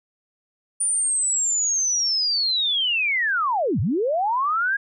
sine linear two-way sweep, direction down then up, 9397 to 84.5 to 1655 Hz, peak -19 dBFS, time 0.8-4.77 s, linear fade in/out 10 ms, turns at 3.8 s, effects none

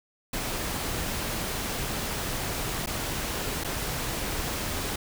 pink noise with dropouts, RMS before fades -31 dBFS, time 0.33-4.96 s, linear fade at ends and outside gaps 5 ms, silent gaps 2.861-2.871 / 3.638-3.645 s, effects none

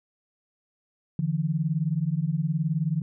sine beating tone pair, 148.7 / 167.7 Hz, D3 / E3, +22 / +30 cents, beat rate 19 Hz, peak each -26 dBFS, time 1.19-3.02 s, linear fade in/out 2 ms, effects none

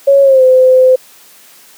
sine tone with pitch glide, 554.4 to 514.3 Hz, C#5 to C5, 0 to -30 cents, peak -3 dBFS, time 0.07-0.96 s, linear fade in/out 10 ms, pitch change -130 cents, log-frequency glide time 0.22-0.43 s, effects white hiss -41 dBFS RMS until 1.77 s + high-pass 200 Hz 12 dB/octave

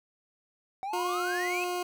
triangle exponential sweep, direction up, 750 to 2637 Hz, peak -30 dBFS, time 0.83-1.64 s, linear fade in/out 0 ms
20% pulse tone, 357.1 Hz, F4, 39 cents sharp, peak -25 dBFS, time 0.93-1.83 s, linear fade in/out 5 ms
effects none

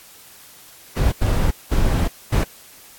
brown noise bursts at uneven times, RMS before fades -17 dBFS, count 4, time 0.96-1.12 / 1.21-1.51 / 1.71-2.08 / 2.32-2.44 s, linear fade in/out 10 ms, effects white hiss -45 dBFS RMS until 2.98 s + AAC 64 kbps

